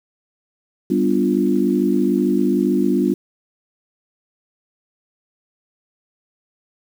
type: chord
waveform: sine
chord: G dominant seventh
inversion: none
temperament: equal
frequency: 196 / 246.9 / 293.7 / 349.2 Hz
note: G3 / B3 / D4 / F4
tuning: 0 / 0 / 0 / 0 cents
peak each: -20 dBFS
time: 0.9-3.14 s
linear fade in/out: 5 ms
effects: 7-bit